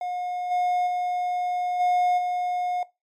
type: tone with level steps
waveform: triangle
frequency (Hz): 719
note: F#5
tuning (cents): -50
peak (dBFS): -25 / -19 / -22 / -17 / -22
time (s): 0.01-2.83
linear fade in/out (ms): 2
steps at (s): 0.5 / 0.86 / 1.79 / 2.17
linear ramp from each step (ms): 20
effects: noise-tail reverb RT60 0.2 s tail -18 dB re dry + MP3 96 kbps